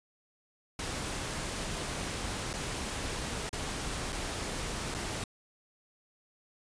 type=noise with dropouts; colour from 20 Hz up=pink; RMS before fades=-36 dBFS; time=0.79-5.24 s; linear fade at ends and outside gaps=2 ms; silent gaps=2.531-2.537 / 3.493-3.529 / 4.123-4.127 / 4.942-4.947 s; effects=resampled to 22050 Hz